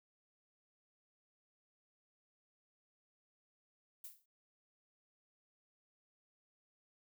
violet noise with exponential decay, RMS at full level -45 dBFS, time 4.04-4.26 s, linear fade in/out 5 ms, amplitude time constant 47 ms, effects none

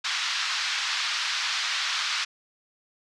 white band-pass noise, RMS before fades -28 dBFS, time 0.04-2.25 s, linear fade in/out 10 ms, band 1100 to 5100 Hz, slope 24 dB/octave, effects low-pass 9000 Hz 12 dB/octave

